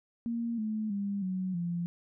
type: tone with pitch steps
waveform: sine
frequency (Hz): 233.1 / 216.2 / 200.6 / 186.08 / 172.62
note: A#3 / A3 / G3 / F#3 / F3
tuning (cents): 0 / -30 / +40 / +10 / -20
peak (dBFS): -30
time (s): 0.26-1.86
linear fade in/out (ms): 0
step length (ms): 320
effects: none